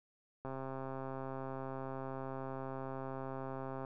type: click train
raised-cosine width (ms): 1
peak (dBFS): -29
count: 453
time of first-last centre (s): 0.45-3.848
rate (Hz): 133
effects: none